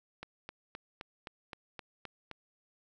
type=click train; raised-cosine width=0.3 ms; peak=-26 dBFS; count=9; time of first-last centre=0.23-2.313 s; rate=3.84 Hz; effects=none